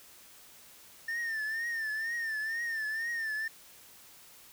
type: tone with vibrato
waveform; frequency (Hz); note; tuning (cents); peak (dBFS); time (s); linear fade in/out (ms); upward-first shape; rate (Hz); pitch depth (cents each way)
triangle; 1800; A6; +39; -30; 1.08-3.48; 5; triangle; 2.1; 90
effects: white hiss -55 dBFS RMS until 4.52 s